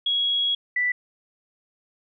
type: tone pair in turn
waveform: sine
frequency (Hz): 3322 / 1975.3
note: G#7 / B6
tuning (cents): 0 / 0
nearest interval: major sixth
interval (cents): 900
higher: first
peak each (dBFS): -20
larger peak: neither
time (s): 0.06-0.55 / 0.76-0.92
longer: first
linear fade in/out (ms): 5
effects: none